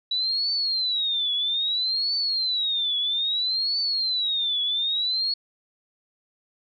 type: tone with vibrato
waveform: sine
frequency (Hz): 3911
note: B7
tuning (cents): -18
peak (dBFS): -22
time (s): 0.11-5.34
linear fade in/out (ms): 5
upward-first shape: triangle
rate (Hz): 0.61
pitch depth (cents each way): 260
effects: none